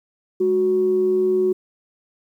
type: tone pair together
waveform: sine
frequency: 208.1 / 370 Hz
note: G#3 / F#4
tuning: +4 / 0 cents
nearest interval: minor seventh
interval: 996 cents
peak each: -27 / -15 dBFS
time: 0.4-1.53 s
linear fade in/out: 10 ms
effects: tanh soft clip ceiling -9 dBFS + 9-bit